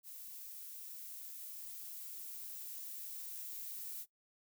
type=noise with level ramp; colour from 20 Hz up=violet; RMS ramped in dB=-50 to -45 dBFS; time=0.03-4.06 s; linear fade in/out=50 ms; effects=noise-tail reverb RT60 0.1 s tail -17 dB re dry